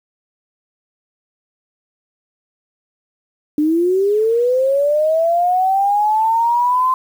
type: linear sweep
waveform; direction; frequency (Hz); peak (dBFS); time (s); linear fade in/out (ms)
sine; up; 293.7 to 1041; -12; 3.58-6.94; 2
effects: 7-bit